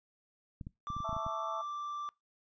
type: clicks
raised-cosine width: 5 ms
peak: -30 dBFS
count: 9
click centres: 0.612 / 0.669 / 0.903 / 0.966 / 1.004 / 1.093 / 1.129 / 1.166 / 1.265 s
type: tone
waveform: triangle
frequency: 1174.7 Hz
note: D6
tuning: in tune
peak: -35 dBFS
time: 0.87-2.09 s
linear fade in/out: 0 ms
type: harmonic tone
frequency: 220 Hz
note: A3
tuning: in tune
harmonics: 3 / 4 / 5 / 6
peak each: -40 / -42 / -45 / -45 dBFS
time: 1.04-1.62 s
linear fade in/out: 10 ms
effects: noise-tail reverb RT60 0.2 s tail -23 dB re dry + resampled to 16000 Hz